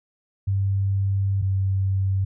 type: tone pair in turn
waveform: sine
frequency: 98 / 96.37 Hz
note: G2 / G2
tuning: 0 / -29 cents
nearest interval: unison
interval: 29 cents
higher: first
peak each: -19 dBFS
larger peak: neither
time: 0.47-1.42 / 1.42-2.25 s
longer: first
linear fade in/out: 10 ms
effects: none